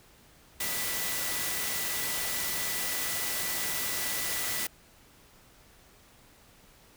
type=tone in noise; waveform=sine; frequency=1975.5 Hz; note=B6; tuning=in tune; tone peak=-40 dBFS; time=0.6-4.67 s; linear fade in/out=5 ms; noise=white; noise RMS=-32 dBFS; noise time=0.6-4.67 s; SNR=-11 dB; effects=pink hiss -58 dBFS RMS until 6.96 s